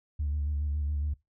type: tone with vibrato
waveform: sine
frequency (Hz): 73.42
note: D2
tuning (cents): 0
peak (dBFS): -26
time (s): 0.19-1.14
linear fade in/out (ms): 10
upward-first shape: square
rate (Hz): 7.2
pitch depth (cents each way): 36
effects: noise-tail reverb RT60 0.2 s tail -22 dB re dry + tanh soft clip ceiling -24 dBFS